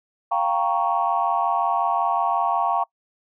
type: chord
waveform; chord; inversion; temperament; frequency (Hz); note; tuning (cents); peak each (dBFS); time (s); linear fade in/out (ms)
sine; G half-diminished seventh; third; equal; 698.5 / 784 / 932.3 / 1108.7; F5 / G5 / Bb5 / Db6; 0 / 0 / 0 / 0; -24; 0.31-2.84; 10
effects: noise-tail reverb RT60 0.1 s tail -24 dB re dry + tanh soft clip ceiling -9 dBFS